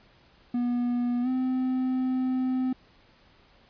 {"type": "tone with pitch glide", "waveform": "triangle", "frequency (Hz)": [242.8, 257.2], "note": ["B3", "C4"], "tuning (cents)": [-29, -30], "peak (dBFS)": -22, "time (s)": [0.54, 2.73], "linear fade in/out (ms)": 5, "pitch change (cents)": 99, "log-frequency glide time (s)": [1.22, 1.28], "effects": ["pink hiss -59 dBFS RMS until 3.69 s", "resampled to 11025 Hz"]}